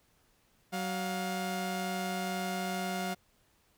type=tone pair together; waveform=sawtooth; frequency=187.8 / 709 Hz; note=F#3 / F5; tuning=+26 / +26 cents; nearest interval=octave + major seventh; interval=2300 cents; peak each=-31 / -32 dBFS; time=0.72-3.15 s; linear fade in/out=20 ms; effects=pink hiss -69 dBFS RMS until 3.77 s